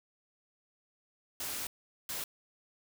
white noise bursts at uneven times, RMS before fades -38 dBFS, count 2, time 1.4-1.67 / 2.09-2.24 s, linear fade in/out 2 ms, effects none

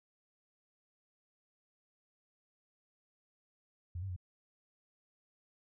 sine tone with pitch steps, 87.4 / 96.8 / 90.3 Hz, F2 / G2 / F#2, +2 / -21 / -42 cents, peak -37 dBFS, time 3.95-4.163 s, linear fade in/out 5 ms, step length 71 ms, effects none

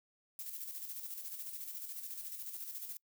violet noise with tremolo, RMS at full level -43 dBFS, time 0.39-2.97 s, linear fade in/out 2 ms, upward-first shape square, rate 14 Hz, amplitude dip 45%, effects noise-tail reverb RT60 0.1 s tail -26 dB re dry

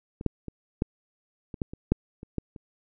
clicks, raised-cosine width 3 ms, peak -23 / -10 / -23 / -11 / -24 / -15 / -25 / -7 / -27 / -15 / -29 dBFS, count 11, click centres 0.211 / 0.263 / 0.483 / 0.821 / 1.542 / 1.618 / 1.735 / 1.92 / 2.231 / 2.383 / 2.562 s, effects none

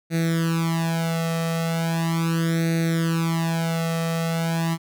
sawtooth tone with flanger, 165.1 Hz, E3, 3 cents sharp, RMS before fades -23 dBFS, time 0.1-4.78 s, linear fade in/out 50 ms, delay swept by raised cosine 0.48 to 1.58 ms, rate 0.38 Hz, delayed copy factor +0.95, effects none

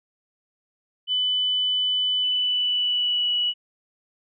sine tone with pitch glide, 3000 to 2938 Hz, F#7 to F#7, +23 to -13 cents, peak -20 dBFS, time 1.07-3.54 s, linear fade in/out 50 ms, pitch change -36 cents, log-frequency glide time 2.19-3.33 s, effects none

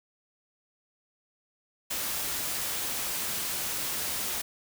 white noise, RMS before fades -32 dBFS, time 1.9-4.42 s, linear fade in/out 10 ms, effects none

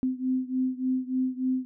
sine beating tone pair, 256.4 / 259.8 Hz, C4 / C4, -35 / -12 cents, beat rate 3.4 Hz, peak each -27 / -29 dBFS, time 0.03-1.65 s, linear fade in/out 0 ms, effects none

